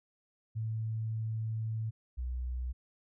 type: tone pair in turn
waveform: sine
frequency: 110.9 / 62.24 Hz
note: A2 / B1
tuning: +14 / +14 cents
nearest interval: minor seventh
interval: 1000 cents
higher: first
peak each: -32 / -33 dBFS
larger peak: first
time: 0.55-1.91 / 2.17-2.73 s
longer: first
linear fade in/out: 20 ms
effects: none